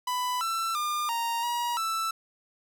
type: tone with pitch steps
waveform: 45% pulse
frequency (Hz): 995 / 1337 / 1204 / 931 / 956 / 1324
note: B5 / E6 / D6 / A#5 / A#5 / E6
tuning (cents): +13 / +24 / +43 / -2 / +43 / +7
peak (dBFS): -27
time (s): 0.07-2.11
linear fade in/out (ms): 5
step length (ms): 340
effects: none